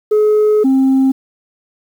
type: tone pair in turn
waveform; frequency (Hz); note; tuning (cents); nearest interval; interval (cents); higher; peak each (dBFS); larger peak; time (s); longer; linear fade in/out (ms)
sine; 425 / 265.8; G#4 / C4; +40 / +27; minor sixth; 813; first; -6; neither; 0.11-0.64 / 0.64-1.12; first; 10
effects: tanh soft clip ceiling -7 dBFS + 7-bit